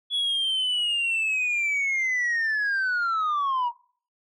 sine linear sweep, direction down, 3398 to 932.3 Hz, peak -20 dBFS, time 0.1-3.72 s, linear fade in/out 50 ms, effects noise-tail reverb RT60 0.5 s tail -24 dB re dry + tanh soft clip ceiling -21 dBFS

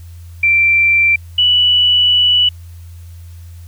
sine tone pair in turn, 2351 / 2956 Hz, D7 / F#7, +1 / -2 cents, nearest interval major third, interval 397 cents, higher second, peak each -8 dBFS, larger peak neither, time 0.43-1.16 / 1.38-2.49 s, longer second, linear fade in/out 5 ms, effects added 85 Hz sine -31 dBFS peak until 3.67 s + white hiss -50 dBFS RMS until 3.67 s

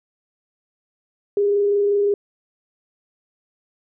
sine tone with frequency modulation, 406.3 Hz, G#4, 38 cents flat, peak -15 dBFS, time 1.37-2.14 s, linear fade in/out 2 ms, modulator 25.5 Hz, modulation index 0.22, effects none

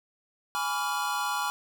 square chord, G# diminished seventh, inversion none, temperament equal with one note detuned, 830.6 / 987.8 / 1147.2 / 1396.9 Hz, G#5 / B5 / D6 / F6, 0 / 0 / -41 / 0 cents, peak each -34 dBFS, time 0.55-1.5 s, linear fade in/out 0 ms, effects none

